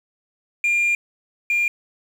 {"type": "tone pair in turn", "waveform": "sine", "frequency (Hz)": [2400, 2400], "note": ["D7", "D7"], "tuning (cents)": [37, 37], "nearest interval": "unison", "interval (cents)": 0, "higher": "neither", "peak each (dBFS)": [-14, -15], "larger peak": "first", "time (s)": [[0.64, 0.95], [1.5, 1.68]], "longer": "first", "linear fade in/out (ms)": 2, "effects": ["tanh soft clip ceiling -15 dBFS", "7-bit"]}